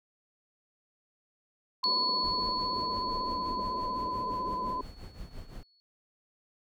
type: tone with vibrato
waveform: sine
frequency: 1010 Hz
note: B5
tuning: 39 cents sharp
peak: -31 dBFS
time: 1.83-4.81 s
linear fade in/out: 5 ms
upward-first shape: sine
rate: 16 Hz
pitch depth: 28 cents each way
type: tone with exponential decay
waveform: sine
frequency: 4394 Hz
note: C#8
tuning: 16 cents flat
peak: -25 dBFS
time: 1.84-5.8 s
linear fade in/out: 0 ms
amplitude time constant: 860 ms
type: band-pass noise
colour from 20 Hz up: pink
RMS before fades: -42 dBFS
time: 1.85-4.82 s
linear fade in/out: 10 ms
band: 180 to 630 Hz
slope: 96 dB/octave
type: noise with tremolo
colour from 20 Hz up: brown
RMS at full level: -41 dBFS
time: 2.24-5.63 s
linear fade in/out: 0 ms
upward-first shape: triangle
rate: 5.8 Hz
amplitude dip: 80%
effects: none